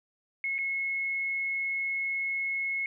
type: tone with dropouts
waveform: sine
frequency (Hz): 2178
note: C#7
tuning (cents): -31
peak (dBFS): -28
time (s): 0.44-2.86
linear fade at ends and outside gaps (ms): 1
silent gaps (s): 0.582-0.587
effects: none